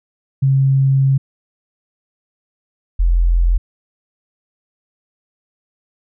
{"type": "tone pair in turn", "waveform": "sine", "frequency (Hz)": [135.3, 42.96], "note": ["C#3", "F1"], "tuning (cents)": [-42, -28], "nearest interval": "octave + minor sixth", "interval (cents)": 1986, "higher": "first", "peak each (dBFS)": -10, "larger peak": "neither", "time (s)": [[0.42, 1.18], [2.99, 3.58]], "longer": "first", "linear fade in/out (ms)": 10, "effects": []}